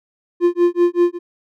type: tone with tremolo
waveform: triangle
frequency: 349.2 Hz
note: F4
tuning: in tune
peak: -7 dBFS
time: 0.4-1.19 s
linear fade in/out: 50 ms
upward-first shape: sine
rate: 5.2 Hz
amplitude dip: 100%
effects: none